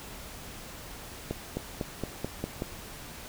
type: accelerating click train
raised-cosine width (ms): 2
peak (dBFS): -17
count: 7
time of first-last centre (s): 1.31-2.621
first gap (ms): 260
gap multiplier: 0.93
effects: pink hiss -44 dBFS RMS until 3.28 s